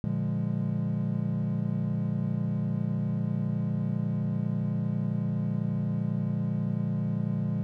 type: chord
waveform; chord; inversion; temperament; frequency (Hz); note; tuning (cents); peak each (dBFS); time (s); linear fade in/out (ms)
triangle; Bb dominant seventh; none; equal with one note detuned; 116.54 / 146.83 / 174.61 / 206.7; Bb2 / D3 / F3 / Ab3; 0 / 0 / 0 / -8; -30; 0.04-7.63; 0
effects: none